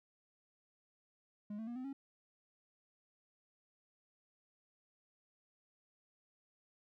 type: tone with pitch steps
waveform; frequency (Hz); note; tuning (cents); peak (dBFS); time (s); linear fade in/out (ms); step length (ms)
triangle; 207.7 / 222.6 / 238.6 / 255.7 / 274.1; G#3 / A3 / A#3 / C4 / C#4; 0 / +20 / +41 / -40 / -19; -39; 1.5-1.93; 5; 86
effects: none